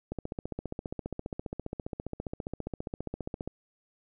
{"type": "click train", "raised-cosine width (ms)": 2, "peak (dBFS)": -21, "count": 51, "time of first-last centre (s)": [0.12, 3.476], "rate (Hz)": 14.9, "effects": []}